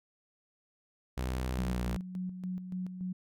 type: tone with pitch glide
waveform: sawtooth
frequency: 63.4 to 60.26 Hz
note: B1 to B1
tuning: +46 to -42 cents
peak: -28 dBFS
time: 1.17-1.97 s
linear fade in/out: 10 ms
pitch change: -88 cents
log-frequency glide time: 1.67-1.8 s
type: tone with tremolo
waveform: sine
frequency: 183.4 Hz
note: F#3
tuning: 15 cents flat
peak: -33 dBFS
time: 1.58-3.13 s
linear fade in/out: 10 ms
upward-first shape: square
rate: 3.5 Hz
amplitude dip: 55%
effects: none